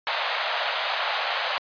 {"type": "band-pass noise", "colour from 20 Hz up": "pink", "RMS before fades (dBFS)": -27, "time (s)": [0.07, 1.58], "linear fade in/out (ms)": 0, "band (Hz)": [580, 4300], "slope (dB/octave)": 48, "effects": ["resampled to 11025 Hz"]}